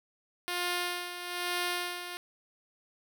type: tone with tremolo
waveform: 5% pulse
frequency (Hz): 354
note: F4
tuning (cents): +23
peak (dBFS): -18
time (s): 0.48-2.17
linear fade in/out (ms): 0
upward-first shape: sine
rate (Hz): 1.1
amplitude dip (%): 65
effects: none